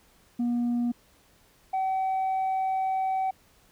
sine tone pair in turn, 239.9 / 761.6 Hz, A#3 / F#5, +50 / +50 cents, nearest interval octave + minor sixth, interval 2000 cents, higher second, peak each -21 / -22 dBFS, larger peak first, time 0.39-0.92 / 1.73-3.31 s, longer second, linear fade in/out 10 ms, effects tanh soft clip ceiling -23 dBFS + pink hiss -61 dBFS RMS until 3.71 s

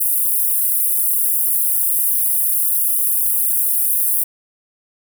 pink high-pass noise, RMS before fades -17 dBFS, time 0-4.24 s, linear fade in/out 10 ms, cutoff 10000 Hz, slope 48 dB/octave, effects none

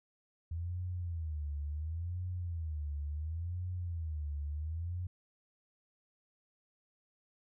sine tone with vibrato, 81 Hz, E2, 30 cents flat, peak -35 dBFS, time 0.51-5.07 s, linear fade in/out 5 ms, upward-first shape sine, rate 0.71 Hz, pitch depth 190 cents each way, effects none

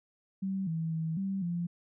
sine tone with pitch steps, 192.4 / 162.5 / 161.1 / 193.9 / 172.7 Hz, G3 / E3 / E3 / G3 / F3, -32 / -24 / -39 / -19 / -19 cents, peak -30 dBFS, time 0.42-1.67 s, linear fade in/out 10 ms, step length 250 ms, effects none

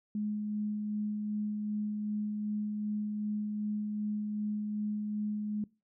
sine tone with tremolo, 210.2 Hz, G#3, 21 cents sharp, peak -30 dBFS, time 0.15-5.64 s, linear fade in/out 2 ms, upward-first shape sine, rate 2.6 Hz, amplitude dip 25%, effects noise-tail reverb RT60 0.3 s tail -23 dB re dry

